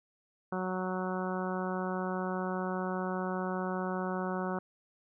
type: harmonic tone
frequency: 185 Hz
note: F#3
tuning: in tune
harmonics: 1 / 2 / 3 / 4 / 5 / 6 / 7 / 8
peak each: -35 / -38 / -40 / -41 / -42 / -43 / -43 / -44 dBFS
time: 0.52-4.59 s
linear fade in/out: 5 ms
effects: none